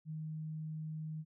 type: tone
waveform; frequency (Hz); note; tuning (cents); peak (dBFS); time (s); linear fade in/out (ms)
sine; 156.3; D#3; +8; -39; 0.05-1.25; 50
effects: none